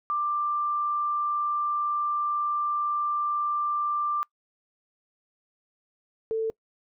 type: tone pair in turn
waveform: sine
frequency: 1183 / 445 Hz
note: D6 / A4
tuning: +12 / +20 cents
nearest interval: octave + perfect fourth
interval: 1692 cents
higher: first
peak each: -24 dBFS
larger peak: neither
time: 0.1-4.23 / 6.31-6.5 s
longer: first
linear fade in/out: 0 ms
effects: noise-tail reverb RT60 0.1 s tail -24 dB re dry